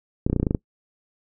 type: clicks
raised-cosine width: 3 ms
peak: -8 dBFS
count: 9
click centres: 0.265 / 0.299 / 0.33 / 0.363 / 0.399 / 0.43 / 0.468 / 0.509 / 0.548 s
effects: noise-tail reverb RT60 0.1 s tail -23 dB re dry